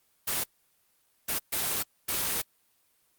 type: noise bursts at uneven times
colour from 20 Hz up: white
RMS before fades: -29 dBFS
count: 4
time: 0.27-0.44 / 1.28-1.39 / 1.52-1.83 / 2.08-2.42 s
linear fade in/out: 10 ms
effects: white hiss -69 dBFS RMS until 3.18 s + Opus 24 kbps